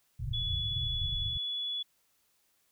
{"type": "low-pass noise", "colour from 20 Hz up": "white", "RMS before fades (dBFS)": -36, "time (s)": [0.19, 1.38], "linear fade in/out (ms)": 10, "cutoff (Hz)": 130, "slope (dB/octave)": 48}
{"type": "tone", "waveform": "sine", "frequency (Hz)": 3411, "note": "G#7", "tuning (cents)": 46, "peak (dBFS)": -32, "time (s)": [0.33, 1.83], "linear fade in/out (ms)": 10}
{"effects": ["white hiss -72 dBFS RMS until 2.71 s"]}